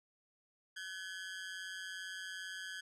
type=ring-modulated tone; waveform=sawtooth; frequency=1610 Hz; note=G6; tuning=46 cents sharp; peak=-36 dBFS; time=0.76-2.81 s; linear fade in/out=10 ms; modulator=91.2 Hz; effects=low-pass 8000 Hz 12 dB/octave